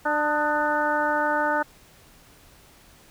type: harmonic tone with a mistuned harmonic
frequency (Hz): 297.8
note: D4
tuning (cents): +24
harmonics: 1 / 2 / 3 / 4 / 5 / 6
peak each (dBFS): -31 / -27 / -25 / -30 / -26 / -36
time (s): 0.05-1.63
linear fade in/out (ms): 10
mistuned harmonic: 4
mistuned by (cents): +70
effects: pink hiss -53 dBFS RMS until 3.1 s